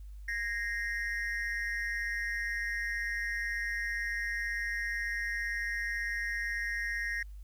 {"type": "tone with amplitude modulation", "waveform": "triangle", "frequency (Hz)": 1864.7, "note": "A#6", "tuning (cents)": 0, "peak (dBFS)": -26, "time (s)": [0.28, 7.23], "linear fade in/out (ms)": 5, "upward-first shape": "sine", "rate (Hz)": 218, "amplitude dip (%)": 100, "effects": ["added 50 Hz sine -43 dBFS peak until 7.43 s", "white hiss -71 dBFS RMS until 7.43 s"]}